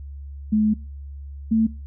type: tone pair in turn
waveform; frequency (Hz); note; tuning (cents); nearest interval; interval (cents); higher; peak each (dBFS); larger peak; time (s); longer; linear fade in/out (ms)
sine; 214.2 / 222.7; A3 / A3; -46 / +21; minor second; 67; second; -15; neither; 0.52-0.74 / 1.51-1.67; first; 10
effects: noise-tail reverb RT60 0.3 s tail -22 dB re dry + added 70 Hz sine -33 dBFS peak until 1.86 s